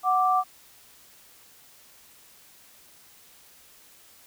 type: tone pair together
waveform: sine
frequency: 740 / 1174.7 Hz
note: F#5 / D6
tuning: 0 / 0 cents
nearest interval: minor sixth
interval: 800 cents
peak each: -22 dBFS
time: 0.03-0.44 s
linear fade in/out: 50 ms
effects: white hiss -54 dBFS RMS until 4.26 s